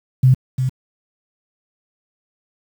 sine tone with echo, 129.3 Hz, C3, 20 cents flat, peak -7 dBFS, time 0.23-0.34 s, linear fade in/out 5 ms, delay 350 ms, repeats 1, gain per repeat -8 dB, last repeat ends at 0.69 s, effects high-pass 80 Hz 12 dB/octave + 7-bit

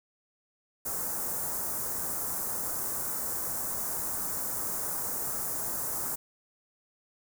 white band-stop noise, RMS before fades -33 dBFS, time 0.85-6.16 s, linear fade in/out 10 ms, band 1400 to 6900 Hz, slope 24 dB/octave, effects none

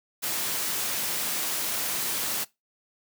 white high-pass noise, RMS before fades -29 dBFS, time 0.22-2.45 s, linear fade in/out 20 ms, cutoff 120 Hz, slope 12 dB/octave, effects noise-tail reverb RT60 0.2 s tail -21 dB re dry

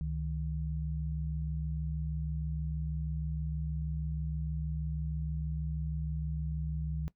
sine tone pair together, 69.25 / 155.56 Hz, C#2 / D#3, -1 / 0 cents, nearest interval octave + major second, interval 1401 cents, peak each -35 / -35 dBFS, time 0.01-7.08 s, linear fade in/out 0 ms, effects noise-tail reverb RT60 0.1 s tail -18 dB re dry

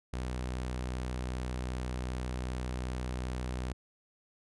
sawtooth tone, 62.6 Hz, B1, 24 cents sharp, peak -30 dBFS, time 0.13-3.73 s, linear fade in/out 5 ms, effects resampled to 24000 Hz

